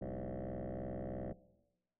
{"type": "tone with frequency modulation", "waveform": "sine", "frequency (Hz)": 198.7, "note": "G3", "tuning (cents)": 24, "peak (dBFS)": -37, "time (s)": [0.01, 1.33], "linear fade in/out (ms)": 10, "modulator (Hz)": 63, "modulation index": 7.3, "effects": ["noise-tail reverb RT60 1.0 s tail -19 dB re dry", "tanh soft clip ceiling -38 dBFS"]}